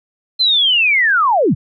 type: linear sweep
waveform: sine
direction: down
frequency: 4146 to 86.3 Hz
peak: -10 dBFS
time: 0.39-1.55 s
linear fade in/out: 20 ms
effects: none